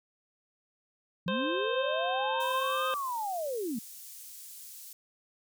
sine linear two-way sweep, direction up then down, 164.4 to 1257 to 203.7 Hz, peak -31 dBFS, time 1.26-3.79 s, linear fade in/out 5 ms, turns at 2.88 s
harmonic tone, 523.3 Hz, C5, in tune, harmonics 1 / 2 / 3 / 5 / 6 / 7, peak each -33 / -36 / -38 / -40 / -41 / -41 dBFS, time 1.28-2.94 s, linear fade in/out 0 ms
pink high-pass noise, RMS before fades -47 dBFS, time 2.4-4.93 s, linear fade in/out 2 ms, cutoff 8000 Hz, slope 12 dB/octave
effects none

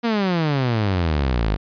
sawtooth exponential sweep, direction down, 240.6 to 48.64 Hz, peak -14 dBFS, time 0.03-1.57 s, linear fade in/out 20 ms, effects resampled to 11025 Hz

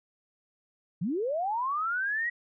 sine linear sweep, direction up, 147.5 to 1940 Hz, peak -27 dBFS, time 1.01-2.3 s, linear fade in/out 10 ms, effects none

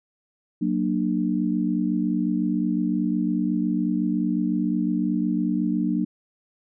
sine chord, Gb augmented, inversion none, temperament equal with one note detuned, 185 / 233.1 / 298.8 Hz, Gb3 / Bb3 / D4, 0 / 0 / +30 cents, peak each -25 dBFS, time 0.61-6.05 s, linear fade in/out 10 ms, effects none

